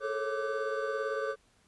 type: tone cluster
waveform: triangle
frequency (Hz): 431.1 / 448.9 / 548 / 1172 / 1521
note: A4 / A4 / C#5 / D6 / F#6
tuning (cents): -35 / +35 / -20 / -4 / +47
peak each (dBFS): -34 / -37 / -33 / -37 / -38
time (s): 0-1.36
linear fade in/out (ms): 50
effects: pink hiss -67 dBFS RMS until 1.67 s + resampled to 24000 Hz